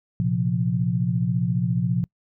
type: chord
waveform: sine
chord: Bb suspended second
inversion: none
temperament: just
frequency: 116.54 / 131.11 / 174.81 Hz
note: Bb2 / C3 / F3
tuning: 0 / +4 / +2 cents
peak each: -25 / -25 / -23 dBFS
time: 0.2-2.04 s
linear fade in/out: 0 ms
effects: noise-tail reverb RT60 0.1 s tail -26 dB re dry